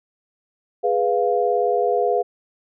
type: chord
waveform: sine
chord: F diminished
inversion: first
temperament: equal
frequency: 415.3 / 493.9 / 698.5 Hz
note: Ab4 / Cb5 / F5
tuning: 0 / 0 / 0 cents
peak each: -21 dBFS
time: 0.83-2.23 s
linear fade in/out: 20 ms
effects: none